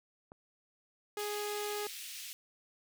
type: click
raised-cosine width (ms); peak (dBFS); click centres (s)
1; -36; 0.319
type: tone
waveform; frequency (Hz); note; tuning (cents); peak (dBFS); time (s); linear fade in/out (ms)
sawtooth; 415.3; G#4; 0; -32; 1.17-1.87; 2
type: high-pass noise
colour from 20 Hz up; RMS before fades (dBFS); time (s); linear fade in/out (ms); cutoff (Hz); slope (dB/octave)
pink; -45; 1.19-2.33; 0; 2400; 24
effects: none